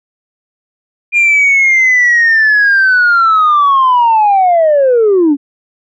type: linear sweep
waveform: sine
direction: down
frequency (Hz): 2419 to 270.3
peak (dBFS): -4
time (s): 1.12-5.37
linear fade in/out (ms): 50
effects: tanh soft clip ceiling -3 dBFS